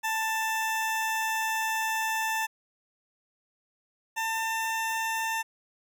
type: tone pair in turn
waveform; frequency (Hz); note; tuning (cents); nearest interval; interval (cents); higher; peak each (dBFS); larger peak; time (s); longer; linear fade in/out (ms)
20% pulse; 885 / 896.3; A5 / A5; +10 / +32; unison; 22; second; -22 / -23; first; 0.03-2.47 / 4.16-5.43; first; 20
effects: none